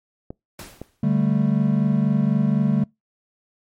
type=clicks; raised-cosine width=2 ms; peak=-19 dBFS; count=2; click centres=0.305 / 0.816 s
type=noise with exponential decay; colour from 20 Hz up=pink; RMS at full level=-35 dBFS; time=0.59-1.04 s; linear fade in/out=2 ms; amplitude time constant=96 ms
type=chord; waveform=triangle; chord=D suspended fourth; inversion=none; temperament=equal; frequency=146.83 / 196 / 220 Hz; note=D3 / G3 / A3; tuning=0 / 0 / 0 cents; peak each=-19 dBFS; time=1.03-2.84 s; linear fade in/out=5 ms
effects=noise-tail reverb RT60 0.2 s tail -26 dB re dry + MP3 64 kbps